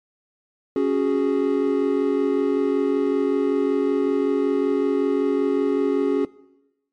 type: chord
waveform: triangle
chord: C# suspended fourth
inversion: none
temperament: equal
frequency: 277.2 / 370 / 415.3 Hz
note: C#4 / F#4 / G#4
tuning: 0 / 0 / 0 cents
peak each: -20 / -21 / -20 dBFS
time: 0.76-6.25 s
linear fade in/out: 2 ms
effects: noise-tail reverb RT60 1.0 s tail -21 dB re dry + MP3 48 kbps